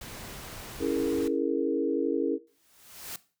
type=noise; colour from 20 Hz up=pink; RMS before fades=-42 dBFS; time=0.01-1.28 s; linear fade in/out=5 ms
type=chord; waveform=sine; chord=A# half-diminished seventh; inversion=first; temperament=equal; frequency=277.2 / 329.6 / 415.3 / 466.2 Hz; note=C#4 / E4 / G#4 / A#4; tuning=0 / 0 / 0 / 0 cents; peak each=-30 / -30 / -31 / -30 dBFS; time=0.79-2.39 s; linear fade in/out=50 ms
type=noise with exponential growth; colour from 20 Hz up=white; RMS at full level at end=-36 dBFS; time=2.47-3.16 s; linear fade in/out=2 ms; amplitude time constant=150 ms
effects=noise-tail reverb RT60 0.4 s tail -18 dB re dry